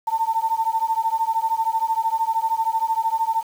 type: beating tone pair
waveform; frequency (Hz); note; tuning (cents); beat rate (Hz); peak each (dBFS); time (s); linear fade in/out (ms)
sine; 892 / 905; A5 / A5; +23 / +48; 13; -22; 0.07-3.43; 10
effects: 7-bit